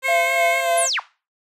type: tone with vibrato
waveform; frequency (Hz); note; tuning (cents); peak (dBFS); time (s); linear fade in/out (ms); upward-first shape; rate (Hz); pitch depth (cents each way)
10% pulse; 523.3; C5; 0; -15; 0.02-0.9; 50; sine; 3.9; 27
type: tone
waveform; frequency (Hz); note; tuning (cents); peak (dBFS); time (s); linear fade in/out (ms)
sine; 2167; C#7; -40; -20; 0.04-0.61; 10
type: tone with tremolo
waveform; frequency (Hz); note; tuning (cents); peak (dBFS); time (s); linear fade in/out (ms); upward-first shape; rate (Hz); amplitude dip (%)
triangle; 681; F5; -44; -15; 0.08-0.86; 5; sine; 3.4; 65
type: linear sweep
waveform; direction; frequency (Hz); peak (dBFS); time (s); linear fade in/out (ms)
sine; down; 11370 to 587.3; -19; 0.77-1; 10
effects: noise-tail reverb RT60 0.3 s tail -17 dB re dry + resampled to 32000 Hz